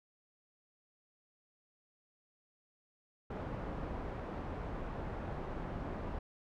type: low-pass noise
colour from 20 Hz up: pink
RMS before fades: -41 dBFS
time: 3.3-6.19 s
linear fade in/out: 5 ms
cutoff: 1100 Hz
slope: 12 dB/octave
effects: none